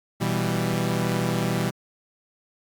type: chord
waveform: sawtooth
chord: E minor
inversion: second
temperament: equal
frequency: 123.47 / 164.81 / 196 Hz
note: B2 / E3 / G3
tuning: 0 / 0 / 0 cents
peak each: -23 dBFS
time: 0.2-1.71 s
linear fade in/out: 20 ms
effects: Opus 48 kbps